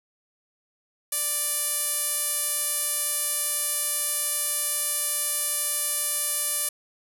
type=tone with band-pass filter; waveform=sawtooth; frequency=587.3 Hz; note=D5; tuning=in tune; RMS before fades=-27 dBFS; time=1.12-6.69 s; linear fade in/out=5 ms; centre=11000 Hz; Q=2.9; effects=none